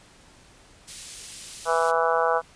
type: high-pass noise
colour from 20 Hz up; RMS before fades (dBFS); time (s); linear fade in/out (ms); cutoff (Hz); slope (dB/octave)
white; -38; 0.87-1.92; 20; 2600; 12
type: harmonic tone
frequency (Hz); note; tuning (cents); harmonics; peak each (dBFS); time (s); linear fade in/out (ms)
164.81; E3; 0; 3 / 4 / 5 / 6 / 7 / 8 / 9; -25 / -26 / -27 / -28 / -28 / -29 / -30; 1.65-2.42; 50
effects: pink hiss -53 dBFS RMS until 2.55 s + resampled to 22050 Hz